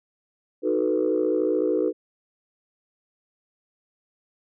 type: chord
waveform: sine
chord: B dominant seventh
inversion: first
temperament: equal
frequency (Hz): 311.1 / 370 / 440 / 493.9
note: D#4 / F#4 / A4 / B4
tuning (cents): 0 / 0 / 0 / 0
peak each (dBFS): -25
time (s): 0.62-1.93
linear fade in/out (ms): 50
effects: tanh soft clip ceiling -12 dBFS